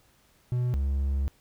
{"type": "tone pair in turn", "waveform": "triangle", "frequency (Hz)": [123.47, 68.82], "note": ["B2", "C#2"], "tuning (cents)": [0, -12], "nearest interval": "minor seventh", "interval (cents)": 1012, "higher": "first", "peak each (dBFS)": -22, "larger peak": "neither", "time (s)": [[0.52, 0.74], [0.74, 1.28]], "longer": "second", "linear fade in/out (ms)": 0, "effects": ["pink hiss -63 dBFS RMS until 1.4 s"]}